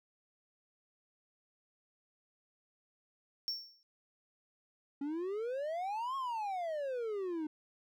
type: tone with exponential decay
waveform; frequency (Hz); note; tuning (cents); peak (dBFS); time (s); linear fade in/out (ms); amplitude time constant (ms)
triangle; 5460; F8; -40; -30; 3.48-3.83; 0; 75
type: exponential two-way sweep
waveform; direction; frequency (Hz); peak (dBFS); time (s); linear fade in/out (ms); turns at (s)
triangle; up then down; 274.6 to 1100 to 299.6; -33; 5.01-7.47; 5; 6.16
effects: none